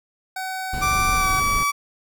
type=tone; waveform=25% pulse; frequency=755 Hz; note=F#5; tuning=35 cents sharp; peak=-23 dBFS; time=0.36-1.4 s; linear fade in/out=5 ms
type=noise; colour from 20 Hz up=brown; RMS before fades=-27 dBFS; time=0.73-1.64 s; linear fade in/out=5 ms
type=tone with pitch glide; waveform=30% pulse; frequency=1174.7 to 1146.5 Hz; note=D6 to D6; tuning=0 to -42 cents; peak=-16 dBFS; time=0.81-1.72 s; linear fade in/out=20 ms; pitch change=-42 cents; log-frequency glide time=1.15-1.29 s
effects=none